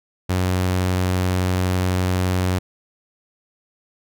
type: tone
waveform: sawtooth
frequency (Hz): 91.8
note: F#2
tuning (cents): -13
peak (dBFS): -14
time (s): 0.29-2.59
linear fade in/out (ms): 10
effects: none